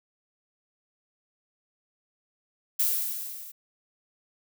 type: noise with level ramp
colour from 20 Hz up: violet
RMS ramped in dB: -23 to -44 dBFS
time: 2.79-3.52 s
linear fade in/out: 10 ms
effects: none